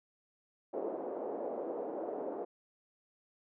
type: band-pass noise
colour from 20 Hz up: white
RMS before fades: -39 dBFS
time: 0.73-2.45 s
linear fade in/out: 10 ms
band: 320 to 610 Hz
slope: 24 dB/octave
effects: none

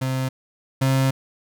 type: tone pair in turn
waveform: 35% pulse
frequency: 131 / 133.44 Hz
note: C3 / C3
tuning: +2 / +34 cents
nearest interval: unison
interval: 32 cents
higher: second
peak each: -20 / -15 dBFS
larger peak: second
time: 0.01-0.29 / 0.81-1.11 s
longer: second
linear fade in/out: 10 ms
effects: none

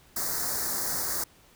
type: band-stop noise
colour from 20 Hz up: white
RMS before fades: -30 dBFS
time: 0.16-1.24 s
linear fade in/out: 5 ms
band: 1900 to 4400 Hz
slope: 48 dB/octave
effects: pink hiss -58 dBFS RMS until 1.55 s

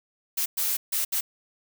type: noise bursts at uneven times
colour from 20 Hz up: blue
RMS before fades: -26 dBFS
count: 4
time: 0.37-0.46 / 0.57-0.77 / 0.92-1.05 / 1.12-1.21 s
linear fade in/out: 10 ms
effects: none

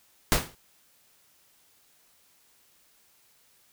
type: noise with exponential decay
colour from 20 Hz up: pink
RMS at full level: -18 dBFS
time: 0.32-0.55 s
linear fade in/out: 0 ms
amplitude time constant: 48 ms
effects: white hiss -63 dBFS RMS until 3.72 s

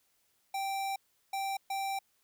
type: tone bursts at uneven times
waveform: square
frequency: 782 Hz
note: G5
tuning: 4 cents flat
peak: -33 dBFS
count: 3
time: 0.54-0.96 / 1.33-1.57 / 1.7-1.99 s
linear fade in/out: 5 ms
effects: white hiss -73 dBFS RMS until 2.23 s

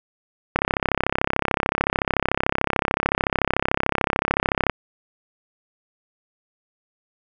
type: click train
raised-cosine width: 0.5 ms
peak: -3 dBFS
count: 140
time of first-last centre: 0.56-4.697 s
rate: 33.6 Hz
effects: none

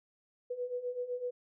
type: beating tone pair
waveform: sine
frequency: 488.1 / 496 Hz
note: B4 / B4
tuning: -20 / +7 cents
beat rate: 7.9 Hz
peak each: -40 / -36 dBFS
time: 0.5-1.31 s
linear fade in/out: 10 ms
effects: none

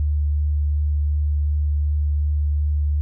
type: tone with vibrato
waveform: sine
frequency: 73.9 Hz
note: D2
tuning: 11 cents sharp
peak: -17 dBFS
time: 0-3.01 s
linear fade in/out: 0 ms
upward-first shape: triangle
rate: 2.7 Hz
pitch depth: 12 cents each way
effects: none

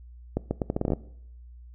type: accelerating click train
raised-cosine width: 2 ms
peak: -12 dBFS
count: 11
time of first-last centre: 0.37-0.934 s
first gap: 140 ms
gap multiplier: 0.77
effects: noise-tail reverb RT60 0.7 s tail -20 dB re dry + added 60 Hz sine -44 dBFS peak until 1.74 s

